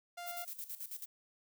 sawtooth tone, 698.5 Hz, F5, in tune, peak -39 dBFS, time 0.17-0.45 s, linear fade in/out 10 ms
violet noise with tremolo, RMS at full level -43 dBFS, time 0.26-1.06 s, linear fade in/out 20 ms, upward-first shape square, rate 9.2 Hz, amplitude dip 75%
effects none

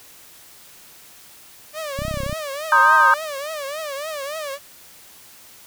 sawtooth tone with vibrato, 590 Hz, D5, 8 cents sharp, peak -23 dBFS, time 1.73-4.59 s, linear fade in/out 50 ms, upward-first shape triangle, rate 3.5 Hz, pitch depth 170 cents each way
clicks, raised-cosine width 5 ms, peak -16 dBFS, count 12, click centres 1.99 / 2.02 / 2.051 / 2.082 / 2.112 / 2.142 / 2.173 / 2.204 / 2.234 / 2.264 / 2.296 / 2.328 s
sine chord, C minor seventh, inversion third, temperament equal, 932.3 / 1046.5 / 1244.5 / 1568 Hz, Bb5 / C6 / Eb6 / G6, 0 / 0 / 0 / 0 cents, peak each -17 / -20 / -15 / -15 dBFS, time 2.72-3.14 s, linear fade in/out 2 ms
effects white hiss -46 dBFS RMS until 5.66 s

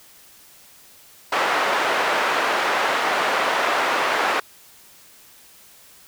white band-pass noise, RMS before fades -21 dBFS, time 1.32-4.4 s, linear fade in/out 5 ms, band 490 to 1500 Hz, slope 12 dB/octave, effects white hiss -49 dBFS RMS until 6.07 s

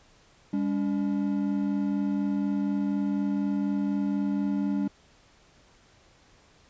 triangle tone pair together, 201.2 / 285.3 Hz, G3 / C#4, +45 / +50 cents, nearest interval tritone, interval 605 cents, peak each -25 / -26 dBFS, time 0.53-4.88 s, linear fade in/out 5 ms, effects pink hiss -59 dBFS RMS until 6.69 s + resampled to 16000 Hz

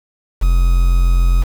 triangle tone with quantisation, 43.65 Hz, F1, in tune, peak -7 dBFS, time 0.41-1.44 s, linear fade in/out 20 ms, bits 5, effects none

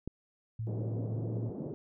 click, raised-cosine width 3 ms, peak -24 dBFS, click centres 0.076 s
sine tone with pitch glide, 111.8 to 113.56 Hz, A2 to A#2, +28 to -45 cents, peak -33 dBFS, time 0.59-1.5 s, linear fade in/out 5 ms, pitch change +27 cents, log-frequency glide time 1.1-1.35 s
pink band-pass noise, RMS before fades -40 dBFS, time 0.67-1.74 s, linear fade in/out 0 ms, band 130 to 520 Hz, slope 24 dB/octave
effects none

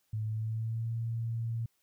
sine tone with pitch glide, 108.5 to 114.89 Hz, A2 to A#2, -24 to -25 cents, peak -31 dBFS, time 0.13-1.66 s, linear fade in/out 5 ms, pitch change +99 cents, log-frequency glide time 0.25-0.92 s, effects white hiss -75 dBFS RMS until 1.82 s

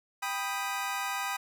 25% pulse chord, G augmented, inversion none, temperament equal with one note detuned, 789.9 / 987.8 / 1244.5 Hz, G5 / B5 / D#6, +13 / 0 / 0 cents, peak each -32 dBFS, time 0.22-1.37 s, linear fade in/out 10 ms, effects none

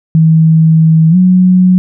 sine tone with pitch glide, 160.5 to 183.3 Hz, E3 to F#3, -46 to -16 cents, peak -3 dBFS, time 0.15-1.78 s, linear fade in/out 0 ms, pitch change +230 cents, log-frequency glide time 1.1-1.16 s, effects none

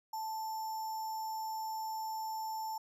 sine tone with sample-and-hold, 880 Hz, A5, in tune, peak -36 dBFS, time 0.13-2.78 s, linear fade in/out 5 ms, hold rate 6300 Hz, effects resampled to 32000 Hz

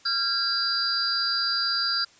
sine tone cluster, 1380 / 1616 / 3993 / 4616 / 4842 Hz, F6 / G#6 / B7 / D8 / D#8, -21 / -48 / +18 / -31 / -48 cents, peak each -30 / -34 / -34 / -31 / -25 dBFS, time 0.05-2.05 s, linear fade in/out 10 ms, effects white hiss -55 dBFS RMS until 2.19 s + resampled to 16000 Hz

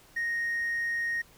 triangle tone, 1864.7 Hz, A#6, in tune, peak -25 dBFS, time 0.16-1.22 s, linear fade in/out 10 ms, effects tanh soft clip ceiling -23 dBFS + pink hiss -57 dBFS RMS until 1.37 s

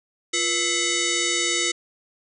sine tone with frequency modulation, 2014 Hz, B6, 33 cents sharp, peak -20 dBFS, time 0.33-1.72 s, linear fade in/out 10 ms, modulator 833 Hz, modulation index 7, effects none

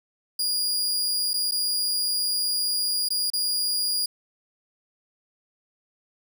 sawtooth tone with dropouts, 4853 Hz, D#8, 44 cents flat, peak -20 dBFS, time 0.39-4.06 s, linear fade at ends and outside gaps 5 ms, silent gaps 1.334-1.339 / 1.512-1.519 / 3.088-3.104 / 3.302-3.334 s, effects none

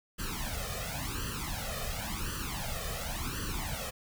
pink noise with flanger, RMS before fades -36 dBFS, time 0.18-3.91 s, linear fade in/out 20 ms, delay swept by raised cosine 0.66 to 1.66 ms, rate 0.93 Hz, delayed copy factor +0.9, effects none

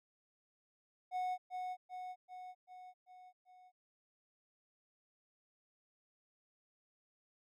triangle tone with echo, 734 Hz, F#5, 14 cents flat, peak -33 dBFS, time 1.11-1.38 s, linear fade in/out 50 ms, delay 390 ms, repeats 6, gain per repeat -4 dB, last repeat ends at 3.72 s, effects none

